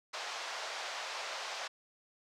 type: band-pass noise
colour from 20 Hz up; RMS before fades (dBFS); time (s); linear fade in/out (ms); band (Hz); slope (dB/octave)
pink; -41; 0.13-1.68; 10; 620 to 6100; 24
effects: none